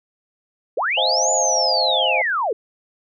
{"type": "linear two-way sweep", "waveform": "sine", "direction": "up then down", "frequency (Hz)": [380, 7060, 380], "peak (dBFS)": -18, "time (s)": [0.77, 2.53], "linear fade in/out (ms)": 5, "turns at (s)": 1.31}
{"type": "chord", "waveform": "sine", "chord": "F minor seventh", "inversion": "second", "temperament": "just", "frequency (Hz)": [523.8, 628.6, 698.5, 838.1], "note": ["C5", "Eb5", "F5", "Ab5"], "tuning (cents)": [2, 18, 0, 16], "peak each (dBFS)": -24, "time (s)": [0.97, 2.22], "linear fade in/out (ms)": 5}
{"effects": []}